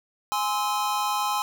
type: chord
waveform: square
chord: Ab augmented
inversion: none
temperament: just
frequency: 830.6 / 1038.3 / 1297.8 Hz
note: Ab5 / C6 / E6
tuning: 0 / -14 / -27 cents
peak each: -28 / -28 / -32 dBFS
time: 0.32-1.42 s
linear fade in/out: 0 ms
effects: none